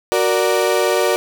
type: chord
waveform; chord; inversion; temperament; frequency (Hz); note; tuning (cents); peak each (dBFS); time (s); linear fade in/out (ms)
35% pulse; Gb augmented; none; equal; 370 / 466.2 / 587.3; Gb4 / Bb4 / D5; 0 / 0 / 0; -17; 0.12-1.16; 0
effects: none